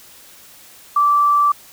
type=tone; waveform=sine; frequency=1165 Hz; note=D6; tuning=14 cents flat; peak=-11 dBFS; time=0.96-1.52 s; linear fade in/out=5 ms; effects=white hiss -44 dBFS RMS until 1.72 s